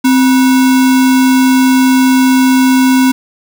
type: tone with sample-and-hold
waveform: sine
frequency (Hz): 260.1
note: C4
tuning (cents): -10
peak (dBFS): -5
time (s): 0.04-3.12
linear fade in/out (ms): 10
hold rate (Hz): 1225
effects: none